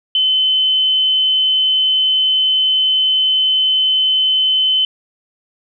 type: tone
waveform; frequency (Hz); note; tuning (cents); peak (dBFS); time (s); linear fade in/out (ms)
sine; 3050; G7; -48; -11; 0.15-4.85; 2
effects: none